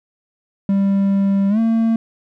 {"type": "tone with pitch glide", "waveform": "triangle", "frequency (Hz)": [197, 226.3], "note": ["G3", "A3"], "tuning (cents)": [9, 49], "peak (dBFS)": -11, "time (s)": [0.69, 1.96], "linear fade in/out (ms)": 2, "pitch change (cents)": 240, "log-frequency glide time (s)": [1.49, 1.59], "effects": []}